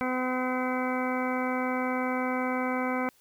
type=harmonic tone; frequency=254.5 Hz; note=C4; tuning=48 cents flat; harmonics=1 / 2 / 3 / 4 / 5 / 6 / 8 / 9; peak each=-30 / -33 / -35 / -36 / -37 / -38 / -39 / -40 dBFS; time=0.01-3.09 s; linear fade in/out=0 ms; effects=white hiss -63 dBFS RMS until 3.2 s